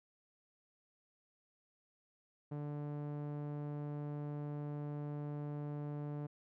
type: tone with low-pass filter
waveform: sawtooth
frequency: 146.83 Hz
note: D3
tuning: in tune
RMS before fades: -42 dBFS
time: 2.51-6.27 s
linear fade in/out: 10 ms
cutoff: 820 Hz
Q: 0.58
effects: none